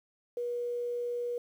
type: tone with quantisation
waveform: sine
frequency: 482.2 Hz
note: B4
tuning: 41 cents flat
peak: -31 dBFS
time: 0.37-1.38 s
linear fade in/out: 2 ms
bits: 10
effects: none